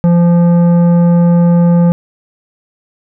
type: tone with tanh clipping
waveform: sine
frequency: 172.4 Hz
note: F3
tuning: 22 cents flat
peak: -7 dBFS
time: 0.04-1.92 s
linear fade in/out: 0 ms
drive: 11 dB
effects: none